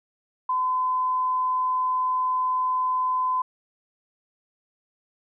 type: tone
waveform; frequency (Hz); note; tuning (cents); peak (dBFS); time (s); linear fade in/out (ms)
sine; 1018; C6; -48; -21; 0.49-3.42; 5
effects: none